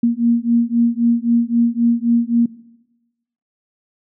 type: beating tone pair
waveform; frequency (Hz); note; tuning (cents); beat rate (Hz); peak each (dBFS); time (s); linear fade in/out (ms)
sine; 233.1 / 236.9; A#3 / A#3; 0 / +28; 3.8; -16; 0.03-2.46; 5
effects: noise-tail reverb RT60 1.0 s tail -19 dB re dry